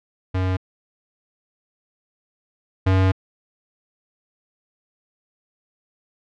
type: tone pair in turn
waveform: square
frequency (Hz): 93 / 94.41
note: F#2 / F#2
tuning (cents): +9 / +35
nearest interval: unison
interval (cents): 26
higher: second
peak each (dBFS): -20 / -15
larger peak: second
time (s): 0.34-0.57 / 2.86-3.12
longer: second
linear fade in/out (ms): 10
effects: low-pass 3000 Hz 12 dB/octave